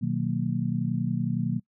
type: chord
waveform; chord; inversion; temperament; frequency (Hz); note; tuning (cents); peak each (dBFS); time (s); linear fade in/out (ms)
sine; B major seventh; none; just; 123.47 / 154.34 / 185.21 / 231.5; B2 / D#3 / F#3 / A#3; 0 / -14 / +2 / -12; -30; 0.01-1.6; 20
effects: noise-tail reverb RT60 0.1 s tail -25 dB re dry